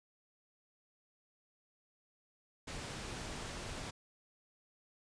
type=low-pass noise; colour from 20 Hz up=pink; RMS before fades=-44 dBFS; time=2.67-3.91 s; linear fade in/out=10 ms; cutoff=9000 Hz; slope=12 dB/octave; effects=resampled to 22050 Hz